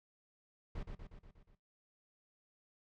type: noise with echo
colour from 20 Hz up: brown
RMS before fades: -41 dBFS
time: 0.75-0.83 s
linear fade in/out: 5 ms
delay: 120 ms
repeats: 6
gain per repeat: -4 dB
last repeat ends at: 1.55 s
effects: noise-tail reverb RT60 0.2 s tail -17 dB re dry + low-pass 4000 Hz 12 dB/octave